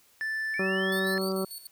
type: tone with pitch glide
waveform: triangle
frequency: 1760 to 1749.9 Hz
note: A6 to A6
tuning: 0 to -10 cents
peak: -27 dBFS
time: 0.21-1.18 s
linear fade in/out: 0 ms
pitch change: -10 cents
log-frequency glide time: 0.82-1 s
type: linear sweep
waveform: sine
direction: up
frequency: 2217 to 4699 Hz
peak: -37 dBFS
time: 0.54-1.32 s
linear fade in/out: 0 ms
type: harmonic tone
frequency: 190.4 Hz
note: F#3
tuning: 50 cents sharp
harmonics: 1 / 2 / 3 / 4 / 5 / 6 / 7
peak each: -31 / -30 / -35 / -44 / -47 / -42 / -41 dBFS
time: 0.59-1.45 s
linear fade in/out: 5 ms
type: tone with tremolo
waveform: 10% pulse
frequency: 4435 Hz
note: C#8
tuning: in tune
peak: -31 dBFS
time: 0.92-1.67 s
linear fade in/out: 2 ms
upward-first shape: square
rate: 6.8 Hz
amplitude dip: 70%
effects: white hiss -62 dBFS RMS until 1.71 s